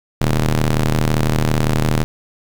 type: ring-modulated tone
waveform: sawtooth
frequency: 77.78 Hz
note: D#2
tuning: in tune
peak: -7 dBFS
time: 0.21-2.04 s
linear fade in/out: 0 ms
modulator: 55 Hz
effects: 7-bit